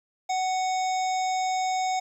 harmonic tone with a mistuned harmonic, 740 Hz, F#5, in tune, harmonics 1 / 3 / 5 / 7 / 9 / 10, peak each -24 / -36 / -40 / -42 / -40 / -44 dBFS, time 0.29-2 s, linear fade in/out 10 ms, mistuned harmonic 1, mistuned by +18 cents, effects 10-bit

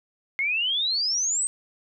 sine exponential sweep, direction up, 2118 to 8440 Hz, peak -22 dBFS, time 0.39-1.47 s, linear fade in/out 0 ms, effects none

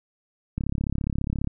click train, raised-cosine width 5 ms, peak -14 dBFS, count 32, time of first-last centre 0.58-1.473 s, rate 34.7 Hz, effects none

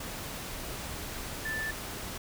sine tone in noise, 1760 Hz, A6, in tune, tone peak -32 dBFS, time 1.45-1.71 s, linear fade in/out 5 ms, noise pink, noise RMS -39 dBFS, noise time 0-2.18 s, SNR +4 dB, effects none

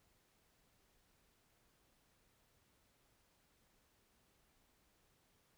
silence, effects pink hiss -75 dBFS RMS until 5.57 s

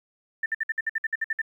sine tone bursts, 1787 Hz, A6, 26 cents sharp, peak -23 dBFS, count 12, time 0.43-1.417 s, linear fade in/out 5 ms, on 30 ms, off 57 ms, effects 10-bit

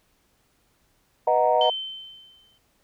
sine chord, B major seventh, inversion none, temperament equal, 493.9 / 622.3 / 740 / 932.3 Hz, B4 / D#5 / F#5 / A#5, 0 / 0 / 0 / 0 cents, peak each -24 / -21 / -22 / -23 dBFS, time 1.27-1.7 s, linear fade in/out 5 ms
sine tone with exponential decay, 3085 Hz, G7, 28 cents flat, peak -21 dBFS, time 1.61-2.58 s, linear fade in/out 2 ms, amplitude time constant 210 ms
effects tanh soft clip ceiling -7 dBFS + pink hiss -66 dBFS RMS until 2.83 s

